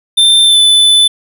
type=tone with pitch glide; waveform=square; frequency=3572 to 3505 Hz; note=A7 to A7; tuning=+25 to -7 cents; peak=-5 dBFS; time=0.17-1.08 s; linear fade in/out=10 ms; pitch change=-32 cents; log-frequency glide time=0.44-0.59 s; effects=none